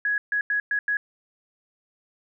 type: tone bursts at uneven times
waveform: sine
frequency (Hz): 1671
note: G#6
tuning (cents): +10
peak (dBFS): -21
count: 5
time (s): 0.05-0.18 / 0.32-0.41 / 0.5-0.6 / 0.71-0.79 / 0.88-0.97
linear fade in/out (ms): 2
effects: none